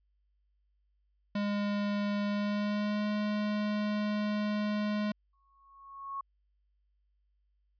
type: tone with pitch glide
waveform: square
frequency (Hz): 204.5 to 209.4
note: G#3 to G#3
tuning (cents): -26 to +15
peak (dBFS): -30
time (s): 1.35-5.12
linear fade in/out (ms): 5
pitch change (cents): +41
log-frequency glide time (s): 2.26-3.07
type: tone with exponential growth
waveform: sine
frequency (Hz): 1100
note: C#6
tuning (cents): -14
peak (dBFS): -33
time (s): 5.33-6.21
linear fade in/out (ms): 5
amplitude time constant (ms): 190
effects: added 50 Hz sine -70 dBFS peak until 7.79 s + resampled to 11025 Hz